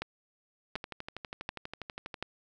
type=two click trains; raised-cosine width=0.3 ms; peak=-18 / -23 dBFS; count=4 / 18; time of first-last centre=0.02-2.226 / 0.76-2.142 s; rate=1.36 / 12.3 Hz; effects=none